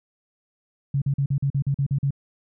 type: tone bursts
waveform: sine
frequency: 138.9 Hz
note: C#3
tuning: 4 cents sharp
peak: -19 dBFS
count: 10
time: 0.94-2.107 s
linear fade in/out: 5 ms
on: 78 ms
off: 43 ms
effects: none